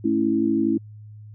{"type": "chord", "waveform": "sine", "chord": "A major", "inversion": "none", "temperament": "equal", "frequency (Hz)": [220, 277.2, 329.6], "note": ["A3", "C#4", "E4"], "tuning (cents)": [0, 0, 0], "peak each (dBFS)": [-24, -23, -21], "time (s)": [0.04, 0.78], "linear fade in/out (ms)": 10, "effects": ["added 106 Hz sine -39 dBFS peak until 1.34 s"]}